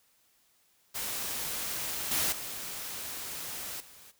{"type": "noise with level steps", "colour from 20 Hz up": "white", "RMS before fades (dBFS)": [-35, -29, -39, -53], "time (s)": [0.94, 4.12], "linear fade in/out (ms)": 20, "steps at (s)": [2.11, 2.32, 3.8], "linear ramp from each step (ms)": 5, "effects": ["white hiss -68 dBFS RMS until 4.19 s"]}